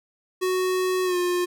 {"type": "tone with pitch glide", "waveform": "square", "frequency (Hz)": [370, 356], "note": ["F#4", "F4"], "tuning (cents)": [0, 33], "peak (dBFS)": -22, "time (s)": [0.41, 1.46], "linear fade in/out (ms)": 20, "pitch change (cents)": -67, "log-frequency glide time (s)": [1.04, 1.17], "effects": []}